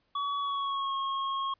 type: tone with pitch glide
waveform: square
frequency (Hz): 1132 to 1086.5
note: C#6 to C#6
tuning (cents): +36 to -35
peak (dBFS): -30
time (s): 0.15-1.54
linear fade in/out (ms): 5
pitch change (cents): -71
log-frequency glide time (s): 0.39-0.95
effects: pink hiss -73 dBFS RMS until 1.59 s + resampled to 11025 Hz